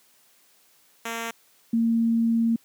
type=tone pair in turn; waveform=5% pulse / sine; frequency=229.4 / 229.4 Hz; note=A#3 / A#3; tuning=-28 / -28 cents; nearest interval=unison; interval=0 cents; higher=neither; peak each=-18 dBFS; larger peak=neither; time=1.05-1.31 / 1.73-2.56 s; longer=second; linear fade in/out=5 ms; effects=white hiss -60 dBFS RMS until 2.64 s + high-pass 150 Hz 12 dB/octave